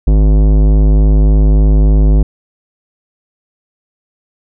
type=tone with tanh clipping; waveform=sine; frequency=51.7 Hz; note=G#1; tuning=7 cents flat; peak=-7 dBFS; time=0.07-2.23 s; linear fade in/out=5 ms; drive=17 dB; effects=none